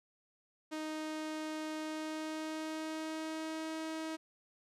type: tone with pitch glide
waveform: sawtooth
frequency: 311.1 to 318.4 Hz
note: D#4 to D#4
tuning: 0 to +40 cents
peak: -34 dBFS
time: 0.71-4.17 s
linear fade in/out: 20 ms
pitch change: +40 cents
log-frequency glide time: 1.79-3.76 s
effects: low-pass 9000 Hz 12 dB/octave